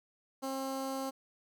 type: tone with notch filter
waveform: 15% pulse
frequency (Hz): 267.6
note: C4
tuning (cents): +39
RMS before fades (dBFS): -37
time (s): 0.42-1.11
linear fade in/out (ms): 20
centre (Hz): 2500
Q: 1.6
effects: none